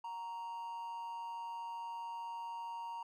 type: tone with amplitude modulation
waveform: triangle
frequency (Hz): 932.3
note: A#5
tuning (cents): 0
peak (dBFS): -37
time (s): 0.04-3.03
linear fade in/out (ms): 5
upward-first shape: sine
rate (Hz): 187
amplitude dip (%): 45
effects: none